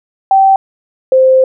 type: tone pair in turn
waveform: sine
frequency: 775 / 521.8 Hz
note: G5 / C5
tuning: -20 / -5 cents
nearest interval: perfect fifth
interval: 685 cents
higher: first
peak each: -4 dBFS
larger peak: neither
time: 0.31-0.56 / 1.12-1.44 s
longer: second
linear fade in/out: 2 ms
effects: none